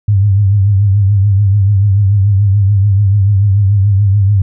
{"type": "tone with vibrato", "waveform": "sine", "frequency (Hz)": 100, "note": "G2", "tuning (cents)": 35, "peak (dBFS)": -6, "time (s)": [0.08, 4.42], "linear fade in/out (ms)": 5, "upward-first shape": "triangle", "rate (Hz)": 6.9, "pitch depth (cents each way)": 98, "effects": []}